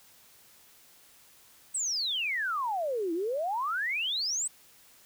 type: exponential two-way sweep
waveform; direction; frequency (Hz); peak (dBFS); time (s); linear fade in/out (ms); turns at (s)
sine; down then up; 8390 to 319.9 to 8390; -28; 1.74-4.48; 10; 3.13
effects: white hiss -58 dBFS RMS until 5.05 s